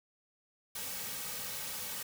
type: noise with comb filter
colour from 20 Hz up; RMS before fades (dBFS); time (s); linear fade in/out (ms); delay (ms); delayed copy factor
white; -40; 0.75-2.03; 5; 2.9; -0.7
effects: none